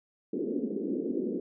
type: band-pass noise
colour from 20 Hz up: pink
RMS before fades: -32 dBFS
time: 0.33-1.4 s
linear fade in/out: 5 ms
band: 220 to 440 Hz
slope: 48 dB/octave
effects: none

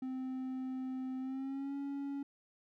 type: tone with pitch glide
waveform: triangle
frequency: 259.5 to 279.7 Hz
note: C4 to C#4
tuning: -14 to +16 cents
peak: -35 dBFS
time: 0.02-2.23 s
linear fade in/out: 5 ms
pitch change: +130 cents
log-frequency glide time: 1.19-1.75 s
effects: none

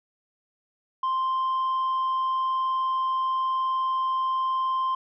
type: tone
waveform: sine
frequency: 1046.5 Hz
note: C6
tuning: in tune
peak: -20 dBFS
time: 1.03-4.95 s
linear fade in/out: 5 ms
effects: tanh soft clip ceiling -22 dBFS

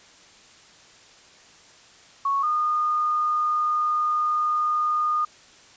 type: tone pair in turn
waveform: sine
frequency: 1108 / 1223.5 Hz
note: C#6 / D#6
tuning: -1 / -29 cents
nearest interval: major second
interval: 172 cents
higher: second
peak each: -20 dBFS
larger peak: neither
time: 2.25-2.43 / 2.43-5.25 s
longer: second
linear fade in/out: 5 ms
effects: white hiss -51 dBFS RMS until 5.76 s + resampled to 16000 Hz

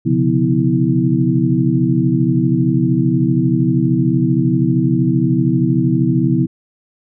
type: tone cluster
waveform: sine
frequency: 128.4 / 141.3 / 176.5 / 248.5 / 324.2 Hz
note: C3 / C#3 / F3 / B3 / E4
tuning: -32 / +34 / +19 / +11 / -29 cents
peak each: -18 dBFS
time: 0.05-6.47 s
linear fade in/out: 20 ms
effects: none

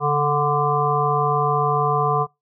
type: harmonic tone with a mistuned harmonic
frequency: 146.83 Hz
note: D3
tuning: in tune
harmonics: 1 / 3 / 5 / 7 / 8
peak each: -23 / -23 / -23 / -23 / -23 dBFS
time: 0-2.27 s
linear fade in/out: 50 ms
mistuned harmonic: 1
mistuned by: -40 cents
effects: noise-tail reverb RT60 0.2 s tail -24 dB re dry

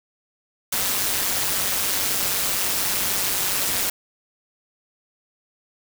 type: noise with amplitude modulation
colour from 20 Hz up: white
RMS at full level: -20 dBFS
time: 0.72-3.9 s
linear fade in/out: 5 ms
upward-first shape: sine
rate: 194 Hz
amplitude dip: 70%
effects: none

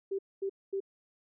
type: tone bursts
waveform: sine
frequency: 390.7 Hz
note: G4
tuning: 6 cents flat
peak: -30 dBFS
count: 3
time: 0.11-0.804 s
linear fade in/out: 10 ms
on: 78 ms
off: 230 ms
effects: none

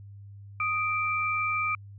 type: tone pair together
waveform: sine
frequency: 1244.5 / 2349 Hz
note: D#6 / D7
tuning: 0 / 0 cents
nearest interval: major seventh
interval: 1100 cents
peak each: -28 dBFS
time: 0.6-1.75 s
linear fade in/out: 2 ms
effects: added 100 Hz sine -43 dBFS peak until 1.98 s

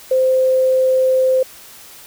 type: tone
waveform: sine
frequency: 519 Hz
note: C5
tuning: 14 cents flat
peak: -11 dBFS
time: 0.11-1.43 s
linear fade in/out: 5 ms
effects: white hiss -40 dBFS RMS until 2.06 s

